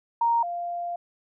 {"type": "tone pair in turn", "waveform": "sine", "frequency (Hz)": [932.3, 695.8], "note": ["A#5", "F5"], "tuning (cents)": [0, -7], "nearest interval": "perfect fourth", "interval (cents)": 507, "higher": "first", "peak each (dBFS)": [-19, -28], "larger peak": "first", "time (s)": [[0.21, 0.43], [0.43, 0.96]], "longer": "second", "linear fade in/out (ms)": 5, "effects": []}